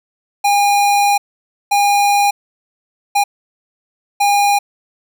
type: tone bursts at uneven times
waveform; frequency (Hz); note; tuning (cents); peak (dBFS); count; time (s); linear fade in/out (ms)
square; 812; G#5; -39; -11; 4; 0.44-1.18 / 1.71-2.31 / 3.15-3.24 / 4.2-4.59; 10
effects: none